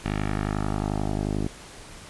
10% pulse tone with low-pass filter sweep, 51.3 Hz, G#1, 21 cents flat, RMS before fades -27 dBFS, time 0.04-1.48 s, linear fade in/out 10 ms, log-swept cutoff 2900 to 420 Hz, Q 1.5, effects pink hiss -44 dBFS RMS until 2.09 s + resampled to 24000 Hz

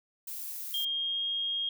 violet noise, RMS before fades -39 dBFS, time 0.27-0.85 s, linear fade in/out 5 ms
sine tone with pitch glide, 3220 to 3248 Hz, G7 to G#7, +46 to -39 cents, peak -29 dBFS, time 0.74-1.69 s, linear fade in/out 2 ms, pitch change +15 cents, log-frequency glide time 0.84-1.23 s
effects none

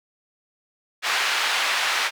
white band-pass noise, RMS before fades -23 dBFS, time 1.02-2.11 s, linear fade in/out 50 ms, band 970 to 2900 Hz, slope 12 dB/octave, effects none

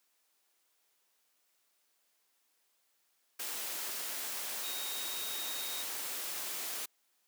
sine tone in noise, 3751 Hz, A#7, 10 cents sharp, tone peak -42 dBFS, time 4.63-5.83 s, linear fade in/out 10 ms, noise white, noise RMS -39 dBFS, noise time 3.39-6.86 s, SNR -6 dB, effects white hiss -75 dBFS RMS until 7.27 s + high-pass 300 Hz 12 dB/octave

